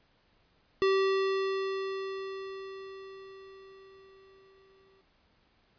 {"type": "tone with exponential decay", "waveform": "square", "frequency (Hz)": 386.5, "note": "G4", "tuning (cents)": -24, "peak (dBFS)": -23, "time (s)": [0.82, 5.01], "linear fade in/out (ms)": 0, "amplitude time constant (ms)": 910, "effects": ["pink hiss -68 dBFS RMS until 5.78 s", "resampled to 11025 Hz"]}